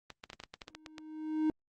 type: clicks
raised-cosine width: 0.2 ms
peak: -26 dBFS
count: 12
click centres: 0.103 / 0.239 / 0.301 / 0.332 / 0.401 / 0.437 / 0.54 / 0.618 / 0.681 / 0.75 / 0.862 / 0.982 s
type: tone with exponential growth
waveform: triangle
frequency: 311.1 Hz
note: D#4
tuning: in tune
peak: -23 dBFS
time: 0.67-1.5 s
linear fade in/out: 1 ms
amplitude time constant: 180 ms
effects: Opus 24 kbps